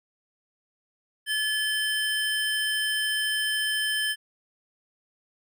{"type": "tone pair together", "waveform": "square", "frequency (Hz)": [1721, 3095], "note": ["A6", "G7"], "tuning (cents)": [-39, -23], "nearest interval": "minor seventh", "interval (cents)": 1016, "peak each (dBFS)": -28, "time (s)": [1.26, 4.16], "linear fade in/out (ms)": 50, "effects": []}